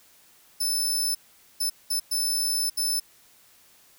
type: tone bursts at uneven times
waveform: 20% pulse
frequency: 5274 Hz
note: E8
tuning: in tune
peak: -18 dBFS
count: 5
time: 0.6-1.15 / 1.6-1.7 / 1.9-2 / 2.11-2.7 / 2.77-3 s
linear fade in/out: 10 ms
effects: white hiss -57 dBFS RMS until 3.98 s